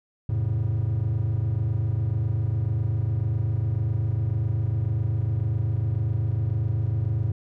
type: chord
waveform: triangle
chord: F augmented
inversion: none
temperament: just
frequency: 87.31 / 109.13 / 136.42 Hz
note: F2 / A2 / C#3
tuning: 0 / -14 / -27 cents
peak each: -27 / -21 / -27 dBFS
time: 0.29-7.32 s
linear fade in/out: 5 ms
effects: tanh soft clip ceiling -14 dBFS